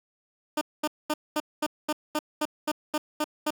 15% pulse tone bursts, 303.1 Hz, D#4, 45 cents flat, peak -18 dBFS, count 12, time 0.57-3.506 s, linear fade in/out 5 ms, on 43 ms, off 220 ms, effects none

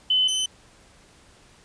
sine / sawtooth tone pair in turn, 3030 / 3042 Hz, F#7 / F#7, +40 / +47 cents, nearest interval unison, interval 7 cents, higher second, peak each -17 / -19 dBFS, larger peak first, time 0.1-0.28 / 0.28-0.46 s, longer neither, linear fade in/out 5 ms, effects pink hiss -54 dBFS RMS until 1.64 s + resampled to 22050 Hz

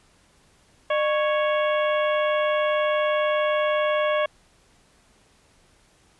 harmonic tone with a mistuned harmonic, 554.4 Hz, C#5, in tune, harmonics 1 / 2 / 3 / 4 / 5 / 6, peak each -21 / -27 / -31 / -33 / -35 / -37 dBFS, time 0.9-4.26 s, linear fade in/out 5 ms, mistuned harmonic 1, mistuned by +150 cents, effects pink hiss -59 dBFS RMS until 6.19 s + resampled to 24000 Hz

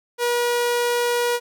sawtooth tone, 481.1 Hz, B4, 45 cents flat, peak -15 dBFS, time 0.18-1.4 s, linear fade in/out 50 ms, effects none

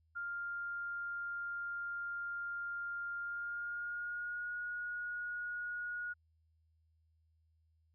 sine tone with pitch glide, 1400 to 1446 Hz, F6 to F#6, +4 to -40 cents, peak -38 dBFS, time 0.15-6.14 s, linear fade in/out 20 ms, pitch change +56 cents, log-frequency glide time 3.2-4.54 s, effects added 80 Hz sine -70 dBFS peak until 7.94 s

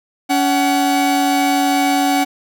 45% pulse tone pair together, 281.5 / 751.5 Hz, C#4 / F#5, +27 / +27 cents, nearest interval octave + perfect fourth, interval 1700 cents, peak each -16 dBFS, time 0.29-2.25 s, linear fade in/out 20 ms, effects none

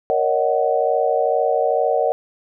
sine chord, D# minor seventh, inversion second, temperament just, 466.7 / 560 / 622.3 / 746.7 Hz, A#4 / C#5 / D#5 / F#5, +2 / +18 / 0 / +16 cents, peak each -21 dBFS, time 0.1-2.12 s, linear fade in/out 0 ms, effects none

